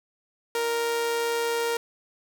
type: tone with amplitude modulation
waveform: sawtooth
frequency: 466.2 Hz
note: A#4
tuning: in tune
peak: -19 dBFS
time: 0.55-1.77 s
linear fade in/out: 2 ms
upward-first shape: sine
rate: 142 Hz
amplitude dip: 30%
effects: none